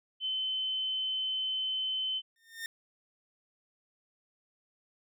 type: tone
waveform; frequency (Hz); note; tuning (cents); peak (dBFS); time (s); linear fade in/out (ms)
sine; 3060; G7; -42; -30; 0.2-2.22; 50
type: tone with exponential growth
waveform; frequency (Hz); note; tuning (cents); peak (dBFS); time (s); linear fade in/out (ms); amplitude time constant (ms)
sawtooth; 1822; A#6; -40; -30; 2.36-2.66; 1; 65
effects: none